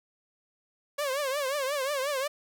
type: tone with vibrato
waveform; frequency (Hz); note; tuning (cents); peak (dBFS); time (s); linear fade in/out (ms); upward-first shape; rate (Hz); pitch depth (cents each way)
sawtooth; 554.4; C#5; 0; -24; 0.98-2.28; 10; triangle; 5.6; 150
effects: none